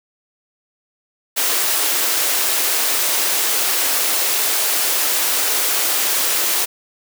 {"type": "high-pass noise", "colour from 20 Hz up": "white", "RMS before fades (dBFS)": -18, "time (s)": [1.36, 6.66], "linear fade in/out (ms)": 20, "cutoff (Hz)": 310, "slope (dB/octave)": 24, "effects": []}